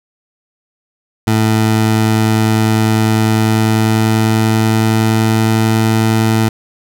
20% pulse tone with pitch glide, 110 to 111.02 Hz, A2 to A2, 0 to +16 cents, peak -5 dBFS, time 1.27-6.49 s, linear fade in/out 5 ms, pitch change +16 cents, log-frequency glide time 3.31-5.8 s, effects none

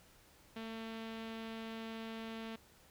sawtooth tone with low-pass filter, 224.5 Hz, A3, 35 cents sharp, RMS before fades -45 dBFS, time 0.56-2.56 s, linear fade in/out 5 ms, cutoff 3400 Hz, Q 1.9, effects pink hiss -64 dBFS RMS until 2.9 s

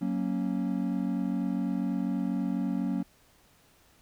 triangle chord, F# major, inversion none, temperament equal, 185 / 233.1 / 277.2 Hz, F#3 / A#3 / C#4, 0 / 0 / 0 cents, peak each -29 / -30 / -30 dBFS, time 0.01-3.03 s, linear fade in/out 10 ms, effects pink hiss -62 dBFS RMS until 4.01 s

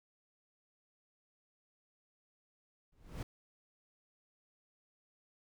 brown noise with exponential growth, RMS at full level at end -34 dBFS, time 2.92-3.23 s, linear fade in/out 5 ms, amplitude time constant 66 ms, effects none

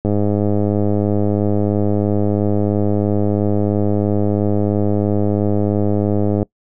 click train, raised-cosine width 2 ms, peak -5 dBFS, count 658, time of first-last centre 0.05-6.429 s, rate 103 Hz, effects noise-tail reverb RT60 0.1 s tail -23 dB re dry

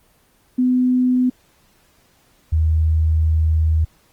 sine tone pair in turn, 251.9 / 79.34 Hz, B3 / D#2, +34 / +34 cents, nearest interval octave + minor sixth, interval 2000 cents, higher first, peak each -13 dBFS, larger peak neither, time 0.58-1.3 / 2.52-3.85 s, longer second, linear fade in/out 10 ms, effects pink hiss -57 dBFS RMS until 4.12 s + Opus 24 kbps

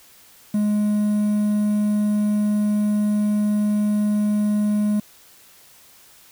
triangle tone with quantisation, 209 Hz, G#3, 11 cents sharp, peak -15 dBFS, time 0.54-5 s, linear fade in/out 5 ms, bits 7, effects white hiss -50 dBFS RMS until 6.31 s

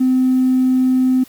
triangle tone with tanh clipping, 257.1 Hz, C4, 30 cents flat, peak -10 dBFS, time 0-1.24 s, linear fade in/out 10 ms, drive 1 dB, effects white hiss -45 dBFS RMS until 1.28 s + MP3 96 kbps

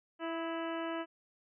harmonic tone with a mistuned harmonic, 330.3 Hz, E4, 4 cents sharp, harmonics 1 / 2 / 3 / 4 / 5 / 6 / 7 / 8 / 9, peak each -38 / -40 / -44 / -45 / -47 / -52 / -55 / -53 / -51 dBFS, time 0.19-1.06 s, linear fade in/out 50 ms, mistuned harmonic 4, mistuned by -27 cents, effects none

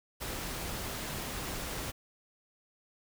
pink noise, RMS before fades -38 dBFS, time 0.2-1.92 s, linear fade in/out 20 ms, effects none

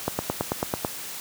click train, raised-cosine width 1 ms, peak -9 dBFS, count 8, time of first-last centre 0.08-0.848 s, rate 9.11 Hz, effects white hiss -36 dBFS RMS until 1.2 s + high-pass 80 Hz 12 dB/octave

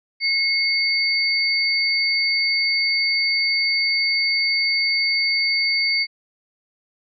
sine tone pair together, 2166 / 4590 Hz, C#7 / D8, -41 / -40 cents, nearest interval octave + minor second, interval 1301 cents, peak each -20 dBFS, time 0.2-6.07 s, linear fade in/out 50 ms, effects none

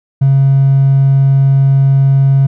triangle tone with hard clipping, 136.5 Hz, C#3, 26 cents flat, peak -6 dBFS, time 0.21-2.47 s, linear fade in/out 10 ms, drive 4 dB, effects none

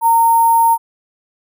sine tone with sample-and-hold, 920 Hz, A#5, 23 cents flat, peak -8 dBFS, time 0.01-0.78 s, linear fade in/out 50 ms, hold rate 11025 Hz, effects none

